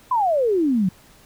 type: exponential sweep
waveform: sine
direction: down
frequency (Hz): 1046.5 to 175.4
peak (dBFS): -16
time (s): 0.11-0.89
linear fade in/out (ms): 5
effects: pink hiss -51 dBFS RMS until 1.25 s